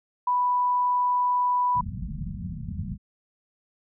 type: tone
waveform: sine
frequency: 987.8 Hz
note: B5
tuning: in tune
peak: -20 dBFS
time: 0.27-1.81 s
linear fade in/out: 5 ms
type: low-pass noise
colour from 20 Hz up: white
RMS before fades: -33 dBFS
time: 1.74-2.98 s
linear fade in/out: 50 ms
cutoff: 220 Hz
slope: 96 dB/octave
effects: none